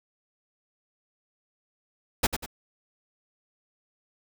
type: noise with echo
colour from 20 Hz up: pink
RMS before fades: -21 dBFS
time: 2.23-2.27 s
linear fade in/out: 10 ms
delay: 96 ms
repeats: 2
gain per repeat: -8 dB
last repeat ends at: 2.462 s
effects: none